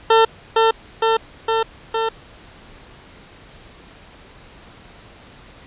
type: tone with echo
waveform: 20% pulse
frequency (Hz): 450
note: A4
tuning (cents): +39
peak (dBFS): -5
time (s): 0.1-0.25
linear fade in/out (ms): 5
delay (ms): 460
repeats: 4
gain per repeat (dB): -2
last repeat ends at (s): 2.09
effects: pink hiss -44 dBFS RMS until 5.66 s + resampled to 8000 Hz